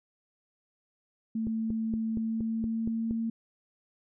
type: tone with pitch glide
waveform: sine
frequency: 223 to 227 Hz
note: A3 to A#3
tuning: +23 to -46 cents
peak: -28 dBFS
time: 1.35-3.3 s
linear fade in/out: 5 ms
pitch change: +31 cents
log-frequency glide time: 2.05-3.18 s
type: click train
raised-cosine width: 3 ms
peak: -24 dBFS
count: 8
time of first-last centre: 1.47-3.109 s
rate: 4.27 Hz
effects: none